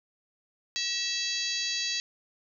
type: harmonic tone with a mistuned harmonic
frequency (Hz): 659.3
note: E5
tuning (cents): 0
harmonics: 3 / 4 / 5 / 6 / 7 / 8 / 9 / 10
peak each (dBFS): -39 / -37 / -38 / -34 / -33 / -42 / -42 / -37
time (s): 0.76-2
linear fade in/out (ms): 0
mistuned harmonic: 3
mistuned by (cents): -53
effects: none